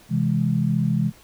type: chord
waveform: sine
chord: C augmented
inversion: none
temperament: equal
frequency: 130.81 / 164.81 / 207.7 Hz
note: C3 / E3 / G#3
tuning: 0 / 0 / 0 cents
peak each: -23 / -22 / -23 dBFS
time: 0.09-1.12 s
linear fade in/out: 50 ms
effects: pink hiss -51 dBFS RMS until 1.23 s